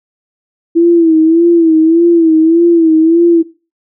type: tone with vibrato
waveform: sine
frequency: 329.6 Hz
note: E4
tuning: in tune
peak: -4 dBFS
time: 0.75-3.43 s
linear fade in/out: 20 ms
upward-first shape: sine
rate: 1.7 Hz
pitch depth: 71 cents each way
effects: noise-tail reverb RT60 0.3 s tail -17 dB re dry